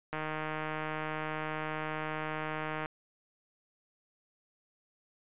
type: click train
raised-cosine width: 0.5 ms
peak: -21 dBFS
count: 424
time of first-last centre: 0.13-2.859 s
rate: 155 Hz
effects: resampled to 8000 Hz